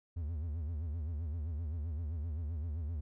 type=tone with vibrato; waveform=triangle; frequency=79.2 Hz; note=D#2; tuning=31 cents sharp; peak=-33 dBFS; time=0.16-3.01 s; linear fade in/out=10 ms; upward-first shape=sine; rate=7.7 Hz; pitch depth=160 cents each way; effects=none